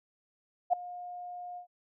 sine tone with ADSR envelope, 713 Hz, F5, 36 cents sharp, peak -19 dBFS, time 0.7-1.67 s, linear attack 31 ms, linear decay 5 ms, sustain -20 dB, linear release 100 ms, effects none

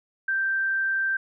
sine tone, 1568 Hz, G6, in tune, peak -22 dBFS, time 0.28-1.17 s, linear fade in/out 5 ms, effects none

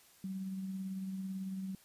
sine tone with tremolo, 190.6 Hz, G3, 48 cents flat, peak -36 dBFS, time 0.24-1.75 s, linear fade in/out 2 ms, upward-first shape sine, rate 18 Hz, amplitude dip 30%, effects white hiss -63 dBFS RMS until 1.84 s + resampled to 32000 Hz

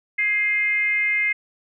sine tone with frequency modulation, 2100 Hz, C7, 6 cents sharp, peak -18 dBFS, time 0.18-1.33 s, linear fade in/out 10 ms, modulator 429 Hz, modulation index 0.45, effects none

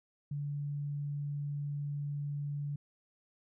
sine tone, 144.4 Hz, D3, 29 cents flat, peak -34 dBFS, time 0.31-2.76 s, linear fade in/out 5 ms, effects none

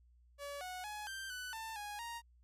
sawtooth tone with pitch steps, 570 / 734 / 841 / 1569 / 1494 / 892 / 828 / 935 Hz, C#5 / F#5 / G#5 / G6 / F#6 / A5 / G#5 / A#5, +48 / -14 / +22 / +1 / +16 / +23 / -5 / +5 cents, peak -39 dBFS, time 0.38-2.22 s, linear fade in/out 50 ms, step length 230 ms, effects added 60 Hz sine -63 dBFS peak until 2.43 s + resampled to 32000 Hz

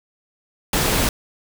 pink noise, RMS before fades -19 dBFS, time 0.73-1.09 s, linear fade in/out 2 ms, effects none

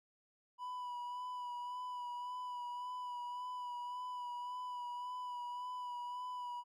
triangle tone with vibrato, 985 Hz, B5, 5 cents flat, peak -39 dBFS, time 0.58-6.64 s, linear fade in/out 50 ms, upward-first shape sine, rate 1.8 Hz, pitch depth 24 cents each way, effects none

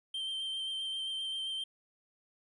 triangle tone with vibrato, 3136 Hz, G7, in tune, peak -33 dBFS, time 0.14-1.64 s, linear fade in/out 5 ms, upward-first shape square, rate 7.6 Hz, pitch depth 12 cents each way, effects resampled to 24000 Hz

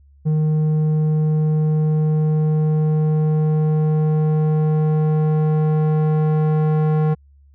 square tone with low-pass filter sweep, 154.4 Hz, D#3, 13 cents flat, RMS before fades -17 dBFS, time 0.25-7.15 s, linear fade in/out 20 ms, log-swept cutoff 320 to 910 Hz, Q 0.71, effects added 70 Hz sine -47 dBFS peak until 7.54 s

